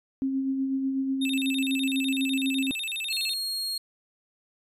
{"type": "tone with tremolo", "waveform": "sine", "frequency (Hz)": 267.9, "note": "C4", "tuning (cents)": 41, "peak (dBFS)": -23, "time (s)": [0.22, 2.71], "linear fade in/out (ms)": 0, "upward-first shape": "sine", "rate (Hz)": 8.1, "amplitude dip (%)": 35}
{"type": "tone with vibrato", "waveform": "square", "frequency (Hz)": 3115, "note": "G7", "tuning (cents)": -12, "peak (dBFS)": -30, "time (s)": [1.21, 3.34], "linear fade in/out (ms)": 10, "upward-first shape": "square", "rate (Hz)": 12, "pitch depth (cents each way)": 290}
{"type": "tone", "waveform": "40% pulse", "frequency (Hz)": 4270, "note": "C8", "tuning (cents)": 34, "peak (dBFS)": -27, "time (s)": [3.1, 3.78], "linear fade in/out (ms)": 5}
{"effects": ["resampled to 32000 Hz"]}